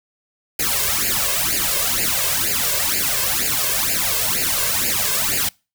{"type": "noise with flanger", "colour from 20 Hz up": "white", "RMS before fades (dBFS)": -20, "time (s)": [0.59, 5.49], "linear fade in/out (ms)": 5, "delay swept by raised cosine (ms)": [0.42, 1.92], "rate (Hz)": 2.1, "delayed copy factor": 1, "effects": ["noise-tail reverb RT60 0.3 s tail -26 dB re dry"]}